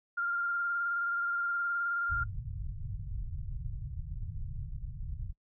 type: tone with vibrato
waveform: sine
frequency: 1396 Hz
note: F6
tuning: 1 cent flat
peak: -29 dBFS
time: 0.17-2.24 s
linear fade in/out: 10 ms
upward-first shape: square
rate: 19 Hz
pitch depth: 16 cents each way
type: low-pass noise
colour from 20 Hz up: pink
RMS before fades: -38 dBFS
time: 2.09-5.33 s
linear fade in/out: 20 ms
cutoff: 140 Hz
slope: 48 dB/octave
effects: noise-tail reverb RT60 0.1 s tail -25 dB re dry